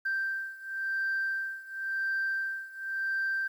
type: beating tone pair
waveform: sine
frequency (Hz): 1568 / 1568.94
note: G6 / G6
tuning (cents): 0 / +1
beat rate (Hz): 0.94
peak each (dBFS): -31 / -33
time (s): 0.05-3.48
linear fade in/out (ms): 10
effects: tanh soft clip ceiling -24 dBFS + 10-bit